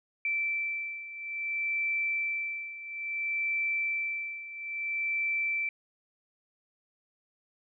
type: beating tone pair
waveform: sine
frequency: 2332 / 2332.59 Hz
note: D7 / D7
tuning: -13 / -12 cents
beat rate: 0.59 Hz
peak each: -35 / -31 dBFS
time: 0.25-5.69 s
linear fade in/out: 2 ms
effects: none